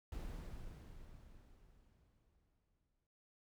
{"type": "noise with exponential decay", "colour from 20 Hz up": "brown", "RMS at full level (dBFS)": -44, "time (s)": [0.12, 3.07], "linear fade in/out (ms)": 2, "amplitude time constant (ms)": 640, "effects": []}